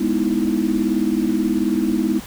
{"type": "chord", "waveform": "sine", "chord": "E major seventh", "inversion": "first", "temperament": "equal", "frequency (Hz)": [207.7, 246.9, 311.1, 329.6], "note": ["G#3", "B3", "D#4", "E4"], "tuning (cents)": [0, 0, 0, 0], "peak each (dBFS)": -22, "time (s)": [0, 2.2], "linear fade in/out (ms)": 10, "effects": ["pink hiss -37 dBFS RMS until 2.26 s"]}